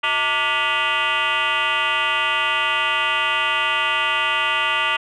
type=tone with frequency modulation; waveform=sine; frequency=1975.5 Hz; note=B6; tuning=in tune; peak=-16 dBFS; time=0.03-4.97 s; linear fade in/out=10 ms; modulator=268 Hz; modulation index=4.1; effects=tanh soft clip ceiling -13 dBFS